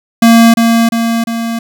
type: tone with echo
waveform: square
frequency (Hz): 230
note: A#3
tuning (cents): -23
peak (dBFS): -3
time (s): 0.22-0.54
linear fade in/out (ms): 5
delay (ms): 350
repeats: 3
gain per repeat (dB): -4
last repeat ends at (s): 1.59
effects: none